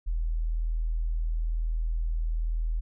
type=tone; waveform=sine; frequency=40.53 Hz; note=E1; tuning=29 cents flat; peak=-25 dBFS; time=0.06-2.81 s; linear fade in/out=20 ms; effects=none